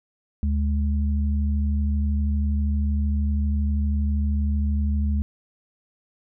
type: tone pair together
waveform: sine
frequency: 74 / 209.3 Hz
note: D2 / G#3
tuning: +14 / +14 cents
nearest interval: octave + tritone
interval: 1800 cents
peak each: -20 / -28 dBFS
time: 0.43-5.22 s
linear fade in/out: 0 ms
effects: none